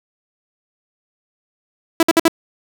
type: tone bursts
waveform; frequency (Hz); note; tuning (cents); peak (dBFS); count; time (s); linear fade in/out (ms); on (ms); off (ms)
sawtooth; 329.6; E4; 0; -5; 4; 2-2.281; 2; 29; 55
effects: none